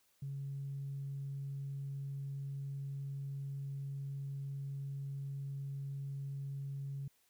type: tone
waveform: sine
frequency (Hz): 138.59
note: C#3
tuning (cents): 0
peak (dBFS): -38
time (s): 0.22-7.08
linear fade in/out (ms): 5
effects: tanh soft clip ceiling -34 dBFS + white hiss -73 dBFS RMS until 7.29 s